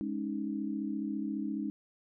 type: chord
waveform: sine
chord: Ab suspended fourth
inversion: none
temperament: just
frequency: 207.7 / 276.9 / 311.5 Hz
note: Ab3 / Db4 / Eb4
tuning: 0 / -2 / +2 cents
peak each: -36 / -37 / -37 dBFS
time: 0.01-1.7 s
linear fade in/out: 0 ms
effects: none